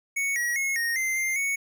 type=tone with pitch steps; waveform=square; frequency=2220 / 1911 / 2173 / 1859 / 2079 / 2101 / 2220 Hz; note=C#7 / A#6 / C#7 / A#6 / C7 / C7 / C#7; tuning=+2 / +43 / -35 / -5 / -12 / +7 / +2 cents; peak=-25 dBFS; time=0.16-1.56 s; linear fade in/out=10 ms; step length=200 ms; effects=none